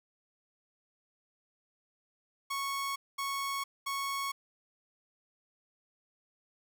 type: tone bursts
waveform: sawtooth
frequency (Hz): 1105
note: C#6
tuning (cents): -6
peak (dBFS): -29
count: 3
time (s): 2.5-4.32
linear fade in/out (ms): 10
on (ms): 460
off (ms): 220
effects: none